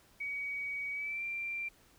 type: tone with pitch glide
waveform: sine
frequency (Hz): 2260 to 2363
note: C#7 to D7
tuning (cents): +33 to +10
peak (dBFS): -35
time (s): 0.2-1.69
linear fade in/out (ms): 10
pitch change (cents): +77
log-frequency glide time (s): 0.92-1.23
effects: pink hiss -64 dBFS RMS until 1.98 s